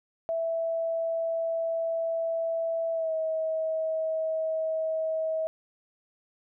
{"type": "tone with pitch glide", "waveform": "sine", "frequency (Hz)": [659.3, 639.1], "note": ["E5", "D#5"], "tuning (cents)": [0, 46], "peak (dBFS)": -26, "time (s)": [0.29, 5.47], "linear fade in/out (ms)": 0, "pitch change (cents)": -54, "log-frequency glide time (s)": [2.93, 3.13], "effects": []}